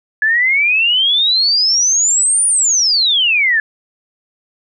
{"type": "exponential two-way sweep", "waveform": "sine", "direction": "up then down", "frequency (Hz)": [1700, 9630, 1700], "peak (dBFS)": -10, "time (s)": [0.22, 3.6], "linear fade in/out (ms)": 2, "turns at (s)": 2.47, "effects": []}